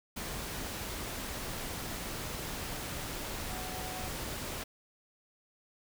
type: tone in noise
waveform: sine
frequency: 741 Hz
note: F#5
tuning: 2 cents sharp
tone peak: -44 dBFS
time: 3.49-4.08 s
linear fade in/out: 10 ms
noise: pink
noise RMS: -39 dBFS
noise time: 0.16-4.64 s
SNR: -8 dB
effects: none